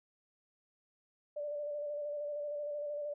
sine tone with vibrato, 587 Hz, D5, 1 cent flat, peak -36 dBFS, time 1.36-3.14 s, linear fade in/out 10 ms, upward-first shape square, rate 13 Hz, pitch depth 23 cents each way, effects none

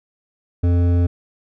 triangle tone with hard clipping, 87.31 Hz, F2, in tune, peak -15 dBFS, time 0.63-1.07 s, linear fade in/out 10 ms, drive 15 dB, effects none

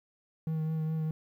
triangle tone with vibrato, 158.2 Hz, D#3, 29 cents sharp, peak -27 dBFS, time 0.47-1.11 s, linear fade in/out 2 ms, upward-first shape triangle, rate 4.8 Hz, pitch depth 22 cents each way, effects 11-bit

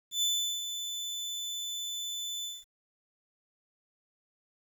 30% pulse tone with ADSR envelope, 3508 Hz, A7, 6 cents flat, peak -23 dBFS, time 0.11-2.65 s, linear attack 110 ms, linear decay 390 ms, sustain -9 dB, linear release 210 ms, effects 10-bit

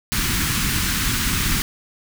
pink band-stop noise, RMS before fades -21 dBFS, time 0.12-1.62 s, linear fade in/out 0 ms, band 290 to 1200 Hz, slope 24 dB/octave, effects none

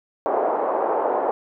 pink band-pass noise, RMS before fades -22 dBFS, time 0.26-1.31 s, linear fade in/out 0 ms, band 450 to 900 Hz, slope 24 dB/octave, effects none

